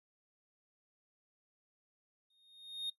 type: tone with exponential growth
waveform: triangle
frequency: 3700 Hz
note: A#7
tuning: 14 cents flat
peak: -32 dBFS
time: 2.3-2.9 s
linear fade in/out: 5 ms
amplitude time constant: 130 ms
effects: noise-tail reverb RT60 0.1 s tail -19 dB re dry + resampled to 32000 Hz